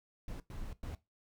brown noise bursts at uneven times, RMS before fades -42 dBFS, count 3, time 0.28-0.4 / 0.5-0.73 / 0.83-0.95 s, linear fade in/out 2 ms, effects noise-tail reverb RT60 0.2 s tail -17 dB re dry

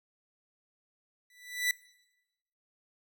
sawtooth tone with exponential growth, 1976 Hz, B6, in tune, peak -20 dBFS, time 1.3-1.71 s, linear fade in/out 2 ms, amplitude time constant 89 ms, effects noise-tail reverb RT60 1.0 s tail -22 dB re dry

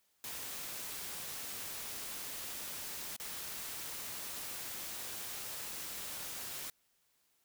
white noise with dropouts, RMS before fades -43 dBFS, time 0.24-6.7 s, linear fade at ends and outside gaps 1 ms, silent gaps 3.164-3.199 s, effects white hiss -75 dBFS RMS until 7.44 s

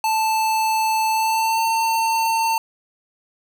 square tone with pitch glide, 880 to 901.6 Hz, A5 to A5, 0 to +42 cents, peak -18 dBFS, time 0.04-2.58 s, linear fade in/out 2 ms, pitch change +42 cents, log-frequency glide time 1.11-1.66 s, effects none

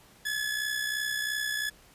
sawtooth tone with amplitude modulation, 1709 Hz, G#6, 49 cents sharp, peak -23 dBFS, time 0.25-1.7 s, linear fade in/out 10 ms, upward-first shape sine, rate 62.9 Hz, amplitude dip 55%, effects pink hiss -57 dBFS RMS until 1.94 s + resampled to 32000 Hz

